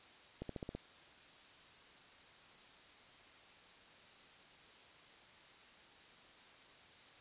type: accelerating click train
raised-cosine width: 2 ms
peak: -29 dBFS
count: 6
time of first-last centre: 0.42-0.75 s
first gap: 73 ms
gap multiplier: 0.95
effects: white hiss -60 dBFS RMS until 7.2 s + resampled to 8000 Hz